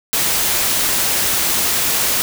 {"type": "noise", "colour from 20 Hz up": "white", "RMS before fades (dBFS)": -17, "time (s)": [0.13, 2.22], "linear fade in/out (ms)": 0, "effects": []}